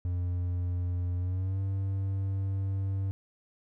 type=tone with pitch glide; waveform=triangle; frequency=88.9 to 96.95 Hz; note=F2 to G2; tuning=+31 to -19 cents; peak=-26 dBFS; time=0.05-3.11 s; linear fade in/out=0 ms; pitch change=+150 cents; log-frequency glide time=1.17-1.6 s; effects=none